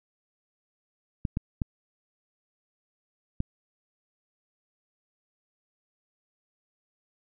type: clicks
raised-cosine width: 5 ms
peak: -15 dBFS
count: 4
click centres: 1.252 / 1.371 / 1.618 / 3.404 s
effects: none